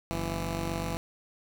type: tone pair together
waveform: 10% pulse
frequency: 47.87 / 166.4 Hz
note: G1 / E3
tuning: -40 / +17 cents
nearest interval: octave + minor seventh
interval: 2157 cents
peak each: -25 dBFS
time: 0.11-0.97 s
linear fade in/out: 0 ms
effects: none